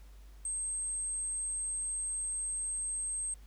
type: tone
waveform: sine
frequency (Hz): 8372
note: C9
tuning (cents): 0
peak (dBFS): -33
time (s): 0.45-3.34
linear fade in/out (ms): 2
effects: added 50 Hz sine -50 dBFS peak until 3.46 s + pink hiss -65 dBFS RMS until 3.46 s